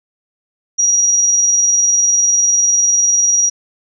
sine tone with tremolo, 5750 Hz, F8, 50 cents sharp, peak -8 dBFS, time 0.78-3.5 s, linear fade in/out 20 ms, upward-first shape sine, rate 20 Hz, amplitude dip 35%, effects none

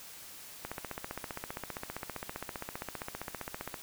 click train, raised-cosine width 0.5 ms, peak -22 dBFS, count 48, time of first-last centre 0.65-3.742 s, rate 15.2 Hz, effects white hiss -49 dBFS RMS until 3.82 s

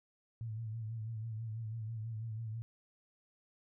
sine tone with vibrato, 111.6 Hz, A2, 25 cents sharp, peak -38 dBFS, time 0.41-2.62 s, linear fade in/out 0 ms, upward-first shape sine, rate 6.1 Hz, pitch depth 61 cents each way, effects none

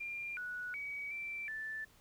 sine tone with pitch steps, 2393 / 1470 / 2268 / 2340 / 1759 Hz, D7 / F#6 / C#7 / D7 / A6, +32 / -12 / +39 / -7 / -1 cents, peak -39 dBFS, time 0-1.85 s, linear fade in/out 10 ms, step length 370 ms, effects pink hiss -65 dBFS RMS until 2 s

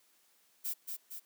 violet noise with echo, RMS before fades -36 dBFS, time 0.64-0.74 s, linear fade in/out 20 ms, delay 230 ms, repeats 2, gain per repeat -4 dB, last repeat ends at 1.2 s, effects white hiss -69 dBFS RMS until 1.25 s + high-pass 200 Hz 12 dB/octave

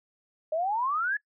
sine exponential sweep, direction up, 607 to 1732 Hz, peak -25 dBFS, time 0.52-1.17 s, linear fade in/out 5 ms, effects noise-tail reverb RT60 0.1 s tail -24 dB re dry

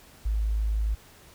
sine tone, 53.5 Hz, A1, 48 cents flat, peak -23 dBFS, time 0.25-0.95 s, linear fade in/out 10 ms, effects pink hiss -53 dBFS RMS until 1.34 s

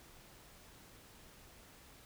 silence, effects pink hiss -59 dBFS RMS until 2.05 s

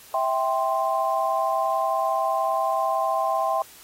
sine chord, C major, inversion first, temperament just, 654.1 / 784.9 / 1046.5 Hz, E5 / G5 / C6, -14 / +2 / 0 cents, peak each -25 dBFS, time 0.14-3.62 s, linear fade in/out 2 ms, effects white hiss -48 dBFS RMS until 3.83 s + AAC 48 kbps

